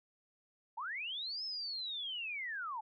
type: linear two-way sweep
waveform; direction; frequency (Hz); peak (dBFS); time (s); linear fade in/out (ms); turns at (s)
sine; up then down; 824 to 5274 to 824; -38; 0.77-2.81; 10; 1.44
effects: none